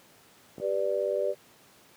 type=clicks; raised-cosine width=2 ms; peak=-26 dBFS; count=2; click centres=0.582 / 0.6 s
type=chord; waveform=sine; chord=G major; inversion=none; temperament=just; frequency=392 / 490 / 588 Hz; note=G4 / B4 / D5; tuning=0 / -14 / +2 cents; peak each=-31 / -31 / -28 dBFS; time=0.6-1.35 s; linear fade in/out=50 ms
effects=pink hiss -57 dBFS RMS until 1.96 s + high-pass 150 Hz 12 dB/octave